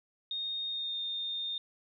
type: tone with pitch glide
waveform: sine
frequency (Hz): 3698 to 3647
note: A#7 to A#7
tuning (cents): -15 to -39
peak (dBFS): -33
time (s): 0.31-1.58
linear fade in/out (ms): 2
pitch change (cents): -24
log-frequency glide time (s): 0.68-0.98
effects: none